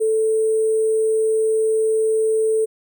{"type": "tone with sample-and-hold", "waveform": "sine", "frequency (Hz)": 440, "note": "A4", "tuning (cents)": 0, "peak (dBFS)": -15, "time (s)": [0, 2.66], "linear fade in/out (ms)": 20, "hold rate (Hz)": 8820, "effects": []}